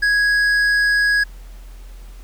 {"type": "tone with hard clipping", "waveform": "triangle", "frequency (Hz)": 1661.2, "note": "G#6", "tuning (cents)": 0, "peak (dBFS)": -15, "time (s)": [0.02, 1.24], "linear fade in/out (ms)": 10, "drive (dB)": 10, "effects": ["added 42 Hz sine -34 dBFS peak until 2.23 s", "pink hiss -50 dBFS RMS until 2.23 s"]}